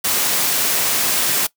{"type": "high-pass noise", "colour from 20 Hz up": "white", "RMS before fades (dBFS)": -18, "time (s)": [0.04, 1.47], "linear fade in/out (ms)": 10, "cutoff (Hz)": 130, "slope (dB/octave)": 12, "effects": ["noise-tail reverb RT60 0.1 s tail -20 dB re dry"]}